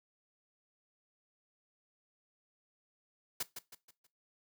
white noise with echo, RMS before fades -36 dBFS, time 3.4-3.43 s, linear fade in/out 5 ms, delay 160 ms, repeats 4, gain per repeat -8 dB, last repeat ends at 4.07 s, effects noise-tail reverb RT60 0.2 s tail -17 dB re dry

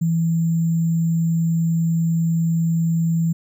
sine tone with sample-and-hold, 165.1 Hz, E3, 3 cents sharp, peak -16 dBFS, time 0.01-3.33 s, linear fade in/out 10 ms, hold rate 7350 Hz, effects none

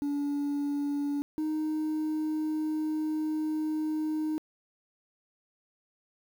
sine tone pair in turn, 287 / 309.9 Hz, D4 / D#4, -40 / -7 cents, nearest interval minor second, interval 133 cents, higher second, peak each -25 dBFS, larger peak neither, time 0.02-1.22 / 1.38-4.38 s, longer second, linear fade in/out 0 ms, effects tanh soft clip ceiling -27 dBFS + 9-bit

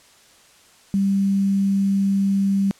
sine tone with quantisation, 196.5 Hz, G3, 4 cents sharp, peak -16 dBFS, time 0.94-2.71 s, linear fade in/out 0 ms, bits 7, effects white hiss -52 dBFS RMS until 2.79 s + low-pass 9000 Hz 12 dB/octave

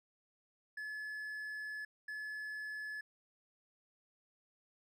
triangle tone bursts at uneven times, 1715 Hz, A6, 45 cents flat, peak -39 dBFS, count 2, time 0.77-1.85 / 2.08-3.01 s, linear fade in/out 5 ms, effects none

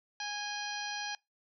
harmonic tone with a mistuned harmonic, 826 Hz, G#5, 10 cents flat, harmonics 1 / 2 / 3 / 4 / 5 / 6 / 7, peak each -41 / -41 / -45 / -45 / -44 / -46 / -45 dBFS, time 0.2-1.15 s, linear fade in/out 2 ms, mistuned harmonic 4, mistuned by -64 cents, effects noise-tail reverb RT60 0.2 s tail -24 dB re dry

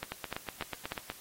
two click trains, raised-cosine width 0.3 ms, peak -20 / -19 dBFS, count 9 / 4, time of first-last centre 0.12-1.1 / 0.03-0.92 s, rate 8.16 / 3.37 Hz, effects white hiss -52 dBFS RMS until 1.2 s + AAC 48 kbps

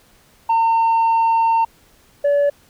sine tone pair in turn, 910 / 573.3 Hz, A#5 / D5, -42 / -42 cents, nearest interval minor sixth, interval 800 cents, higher first, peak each -10 dBFS, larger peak neither, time 0.49-1.65 / 2.24-2.5 s, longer first, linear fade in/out 10 ms, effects tanh soft clip ceiling -12 dBFS + pink hiss -53 dBFS RMS until 2.69 s

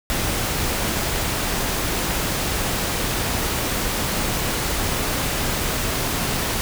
pink noise, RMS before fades -23 dBFS, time 0.1-6.61 s, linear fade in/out 0 ms, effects none

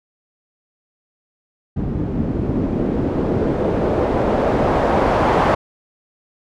white noise with low-pass filter sweep, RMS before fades -18 dBFS, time 1.76-5.55 s, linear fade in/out 10 ms, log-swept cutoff 210 to 890 Hz, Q 1.2, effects none

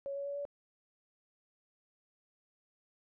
sine tone with pitch steps, 556 / 561.2 / 566.4 / 571.6 Hz, C#5 / C#5 / C#5 / D5, +5 / +21 / +37 / -47 cents, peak -36 dBFS, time 0.06-0.452 s, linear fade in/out 0 ms, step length 98 ms, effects none

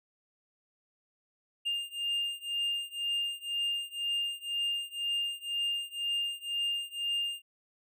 triangle beating tone pair, 2808 / 2810 Hz, F7 / F7, +9 / +10 cents, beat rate 2 Hz, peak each -32 / -33 dBFS, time 1.65-7.42 s, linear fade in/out 20 ms, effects none

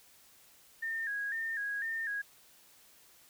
sine tone with vibrato, 1730 Hz, A6, 30 cents flat, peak -33 dBFS, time 0.82-2.22 s, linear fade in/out 10 ms, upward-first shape square, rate 2 Hz, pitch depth 81 cents each way, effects white hiss -61 dBFS RMS until 3.29 s

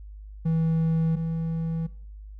triangle tone pair in turn, 162.4 / 163.44 Hz, E3 / E3, -26 / -14 cents, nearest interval unison, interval 12 cents, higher second, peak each -19 / -24 dBFS, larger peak first, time 0.45-1.16 / 1.16-1.87 s, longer neither, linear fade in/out 10 ms, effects noise-tail reverb RT60 0.5 s tail -19 dB re dry + added 51 Hz sine -39 dBFS peak until 2.39 s

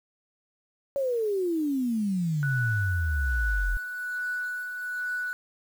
sine exponential sweep, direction down, 566 to 41.36 Hz, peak -24 dBFS, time 0.96-3.77 s, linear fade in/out 0 ms
sine tone with tremolo, 1480 Hz, F#6, in tune, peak -27 dBFS, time 2.43-5.33 s, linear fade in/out 0 ms, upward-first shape triangle, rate 1.2 Hz, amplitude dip 50%
effects 8-bit

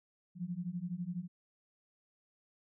sine beating tone pair, 169.9 / 181.9 Hz, F3 / F#3, -47 / -29 cents, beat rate 12 Hz, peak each -40 / -39 dBFS, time 0.35-1.28 s, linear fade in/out 50 ms, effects none

